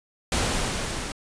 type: noise with level ramp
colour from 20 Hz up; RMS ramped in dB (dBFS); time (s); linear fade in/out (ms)
pink; -23 to -32; 0.32-1.12; 2
effects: resampled to 22050 Hz